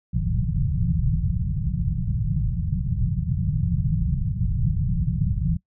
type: low-pass noise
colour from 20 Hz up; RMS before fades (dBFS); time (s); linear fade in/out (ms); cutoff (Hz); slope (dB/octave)
white; -23; 0.13-5.57; 10; 180; 96
effects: noise-tail reverb RT60 0.1 s tail -21 dB re dry